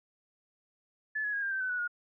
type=tone with pitch steps; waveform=sine; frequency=1729 / 1683.7 / 1639.5 / 1596.5 / 1554.7 / 1513.9 / 1474.2 / 1435.6 Hz; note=A6 / G#6 / G#6 / G6 / G6 / F#6 / F#6 / F6; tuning=-31 / +23 / -23 / +31 / -15 / +39 / -7 / +47 cents; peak=-30 dBFS; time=1.15-1.878 s; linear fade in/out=10 ms; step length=91 ms; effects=none